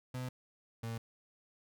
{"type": "tone pair in turn", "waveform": "35% pulse", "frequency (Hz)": [127, 114.39], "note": ["B2", "A#2"], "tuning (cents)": [49, -32], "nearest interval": "major second", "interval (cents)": 181, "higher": "first", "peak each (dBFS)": [-36, -36], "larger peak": "neither", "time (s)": [[0.14, 0.29], [0.83, 0.98]], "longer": "neither", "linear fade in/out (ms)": 5, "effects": []}